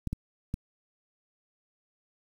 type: clicks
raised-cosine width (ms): 5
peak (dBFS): -18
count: 3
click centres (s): 0.073 / 0.13 / 0.541
effects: 8-bit